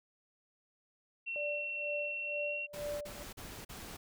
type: tone with pitch glide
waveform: sine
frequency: 2717 to 2736 Hz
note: F7 to F7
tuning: -48 to -36 cents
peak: -36 dBFS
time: 1.26-2.67 s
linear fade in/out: 20 ms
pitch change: +12 cents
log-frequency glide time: 2.2-2.53 s
type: tone with tremolo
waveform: sine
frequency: 586 Hz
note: D5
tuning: 4 cents flat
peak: -35 dBFS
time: 1.36-3.23 s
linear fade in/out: 0 ms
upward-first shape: sine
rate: 2.1 Hz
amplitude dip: 90%
type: noise bursts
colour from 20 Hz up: pink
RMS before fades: -47 dBFS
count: 4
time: 2.73-3.97 s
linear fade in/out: 10 ms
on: 280 ms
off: 40 ms
effects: none